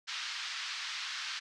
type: band-pass noise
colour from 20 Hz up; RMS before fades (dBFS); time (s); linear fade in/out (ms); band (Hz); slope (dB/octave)
white; -39; 0.07-1.4; 20; 1200 to 5100; 24
effects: low-pass 8000 Hz 12 dB/octave